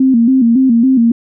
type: tone with vibrato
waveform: sine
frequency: 246.9 Hz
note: B3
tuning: in tune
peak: -6 dBFS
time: 0-1.12 s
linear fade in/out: 5 ms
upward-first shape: square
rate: 3.6 Hz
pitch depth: 110 cents each way
effects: none